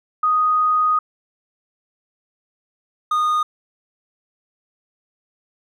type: tone pair in turn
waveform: sine / triangle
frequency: 1244.5 / 1230.2 Hz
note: D#6 / D#6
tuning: 0 / -20 cents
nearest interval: unison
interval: 20 cents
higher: first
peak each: -14 dBFS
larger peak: neither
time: 0.23-0.99 / 3.11-3.43 s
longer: first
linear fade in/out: 5 ms
effects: none